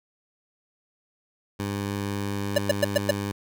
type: tone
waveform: 15% pulse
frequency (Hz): 100.6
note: G2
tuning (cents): +45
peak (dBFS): -21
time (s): 1.59-3.32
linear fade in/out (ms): 10
type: tone bursts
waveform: square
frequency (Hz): 578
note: D5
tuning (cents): -28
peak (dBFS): -17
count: 5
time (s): 2.56-3.11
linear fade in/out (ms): 5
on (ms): 22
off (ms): 110
effects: none